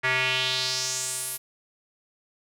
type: tone with band-pass filter sweep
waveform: square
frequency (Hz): 129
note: C3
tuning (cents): -24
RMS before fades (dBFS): -27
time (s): 0.03-1.38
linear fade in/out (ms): 20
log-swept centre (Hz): 1900 to 12000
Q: 2.9
effects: none